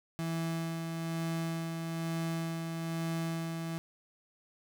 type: tone with tremolo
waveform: 35% pulse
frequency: 164.7 Hz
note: E3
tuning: 1 cent flat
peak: -30 dBFS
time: 0.19-3.78 s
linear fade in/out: 0 ms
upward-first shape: sine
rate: 1.1 Hz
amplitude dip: 35%
effects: none